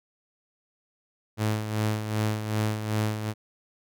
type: tone with tremolo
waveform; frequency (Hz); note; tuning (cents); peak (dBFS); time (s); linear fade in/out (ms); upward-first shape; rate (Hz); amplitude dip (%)
sawtooth; 107.6; A2; -38; -19; 1.37-3.34; 50; sine; 2.6; 60
effects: none